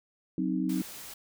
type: chord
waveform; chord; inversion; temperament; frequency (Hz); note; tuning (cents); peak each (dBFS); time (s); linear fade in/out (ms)
sine; C diminished; second; equal; 185 / 261.6 / 311.1; Gb3 / C4 / Eb4; 0 / 0 / 0; -31; 0.38-0.82; 2
type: noise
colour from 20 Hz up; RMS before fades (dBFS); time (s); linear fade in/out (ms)
white; -44; 0.69-1.14; 5
effects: none